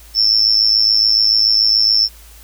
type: tone with amplitude modulation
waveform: sine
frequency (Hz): 5350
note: E8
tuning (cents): +25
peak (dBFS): -6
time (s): 0.14-2.09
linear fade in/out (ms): 50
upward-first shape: sine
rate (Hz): 107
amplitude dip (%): 90
effects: added 55 Hz sine -40 dBFS peak until 2.43 s + white hiss -44 dBFS RMS until 2.43 s